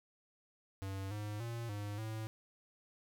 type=tone with pitch steps; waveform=square; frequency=96.9 / 104.8 / 116.9 / 103 / 110 Hz; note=G2 / G#2 / A#2 / G#2 / A2; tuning=-20 / +16 / +5 / -14 / 0 cents; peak=-40 dBFS; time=0.82-2.27 s; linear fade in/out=0 ms; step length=290 ms; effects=none